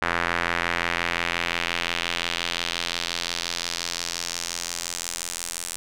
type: tone with band-pass filter sweep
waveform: sawtooth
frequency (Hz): 85.7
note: F2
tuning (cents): -32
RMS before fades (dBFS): -28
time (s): 0.02-5.76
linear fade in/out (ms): 0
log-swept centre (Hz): 1600 to 8800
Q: 1.6
effects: none